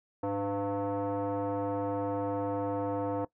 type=tone with frequency modulation; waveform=sine; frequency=103.83 Hz; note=G#2; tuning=in tune; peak=-28 dBFS; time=0.23-3.25 s; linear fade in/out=5 ms; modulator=400 Hz; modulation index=1.9; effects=noise-tail reverb RT60 0.1 s tail -19 dB re dry + tanh soft clip ceiling -24 dBFS

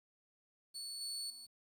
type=tone with level steps; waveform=30% pulse; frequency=4435 Hz; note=C#8; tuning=in tune; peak=-40 / -37 / -47 dBFS; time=0.74-1.47 s; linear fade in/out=20 ms; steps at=1.01 / 1.3 s; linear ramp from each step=2 ms; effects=11-bit

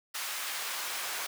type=noise with high-pass filter sweep; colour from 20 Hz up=pink; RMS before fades=-36 dBFS; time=0.14-1.27 s; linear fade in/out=10 ms; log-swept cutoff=1400 to 890 Hz; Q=0.78; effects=none

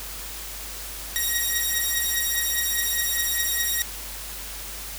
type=beating tone pair; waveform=5% pulse; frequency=1886 / 1890.9 Hz; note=A#6 / A#6; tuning=+20 / +24 cents; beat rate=4.9 Hz; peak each=-15 dBFS; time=1.16-3.82 s; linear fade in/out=0 ms; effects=added 50 Hz sine -40 dBFS peak until 4.98 s + white hiss -36 dBFS RMS until 4.98 s

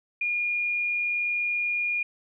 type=tone; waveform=sine; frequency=2427 Hz; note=D#7; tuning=44 cents flat; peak=-24 dBFS; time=0.21-2.03 s; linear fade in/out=5 ms; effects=none

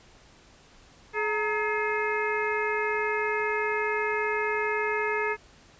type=harmonic tone with a mistuned harmonic; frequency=425.3 Hz; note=G#4; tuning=41 cents sharp; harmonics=1 / 2 / 3 / 4 / 5 / 6; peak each=-29 / -32 / -35 / -32 / -32 / -37 dBFS; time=1.13-5.37 s; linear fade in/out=50 ms; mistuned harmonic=2; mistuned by=+140 cents; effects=pink hiss -55 dBFS RMS until 5.79 s + resampled to 16000 Hz

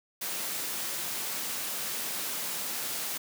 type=high-pass noise; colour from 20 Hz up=white; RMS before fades=-34 dBFS; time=0.21-3.18 s; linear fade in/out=10 ms; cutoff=140 Hz; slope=24 dB/octave; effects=none

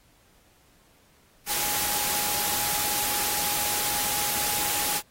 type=tone in noise; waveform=sine; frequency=830 Hz; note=G#5; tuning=1 cent flat; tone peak=-36 dBFS; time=1.46-5.02 s; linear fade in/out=50 ms; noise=white; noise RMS=-27 dBFS; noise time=1.46-5.02 s; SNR=-12 dB; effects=pink hiss -61 dBFS RMS until 5.1 s + AAC 48 kbps

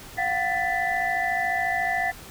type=tone cluster; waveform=sine; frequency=702 / 756 / 1760 / 1992 Hz; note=F5 / F#5 / A6 / B6; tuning=+9 / +37 / 0 / +14 cents; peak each=-28 dBFS; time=0.17-2.12 s; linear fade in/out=20 ms; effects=pink hiss -43 dBFS RMS until 2.3 s

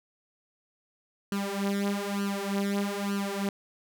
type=tone with flanger; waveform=sawtooth; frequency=200 Hz; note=G3; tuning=35 cents sharp; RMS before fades=-30 dBFS; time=1.32-3.49 s; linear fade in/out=2 ms; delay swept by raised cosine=0.68 to 5.58 ms; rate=1.1 Hz; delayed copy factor=+0.85; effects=none

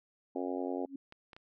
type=harmonic tone; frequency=90.3 Hz; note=F#2; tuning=42 cents flat; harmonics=3 / 4 / 5 / 6 / 7 / 8 / 9; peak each=-37 / -39 / -41 / -43 / -44 / -45 / -46 dBFS; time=0.35-0.86 s; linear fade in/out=10 ms
type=tone with exponential growth; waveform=sine; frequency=274.7 Hz; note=C#4; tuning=16 cents flat; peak=-36 dBFS; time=0.82-0.96 s; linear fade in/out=5 ms; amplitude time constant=29 ms
type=clicks; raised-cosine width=0.3 ms; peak=-34 dBFS; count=3; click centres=1.124 / 1.332 / 1.365 s
effects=none

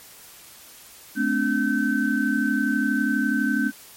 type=tone cluster; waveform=sine; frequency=215.9 / 255.6 / 287.8 / 1536 Hz; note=A3 / C4 / D4 / G6; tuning=-33 / -40 / -35 / -36 cents; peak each=-25 dBFS; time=1.15-3.72 s; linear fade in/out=50 ms; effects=white hiss -46 dBFS RMS until 3.96 s + MP3 64 kbps

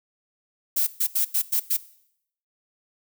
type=noise bursts at uneven times; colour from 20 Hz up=violet; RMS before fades=-22 dBFS; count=6; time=0.76-0.87 / 1-1.07 / 1.15-1.25 / 1.34-1.42 / 1.52-1.6 / 1.7-1.77 s; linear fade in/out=10 ms; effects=noise-tail reverb RT60 0.7 s tail -18 dB re dry

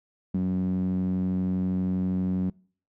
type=tone with band-pass filter; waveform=sawtooth; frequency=92.5 Hz; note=F#2; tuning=in tune; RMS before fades=-26 dBFS; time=0.34-2.5 s; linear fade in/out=5 ms; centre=210 Hz; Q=8.1; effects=noise-tail reverb RT60 0.5 s tail -26 dB re dry

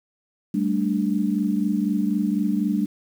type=chord; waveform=sine; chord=G suspended second; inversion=none; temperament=equal; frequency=196 / 220 / 293.7 Hz; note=G3 / A3 / D4; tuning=0 / 0 / 0 cents; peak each=-23 / -24 / -25 dBFS; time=0.54-2.86 s; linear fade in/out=5 ms; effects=8-bit

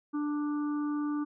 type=harmonic tone; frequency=295.1 Hz; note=D4; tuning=8 cents sharp; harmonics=1 / 3 / 4 / 5; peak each=-29 / -47 / -42 / -50 dBFS; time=0.13-1.25 s; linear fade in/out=20 ms; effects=none

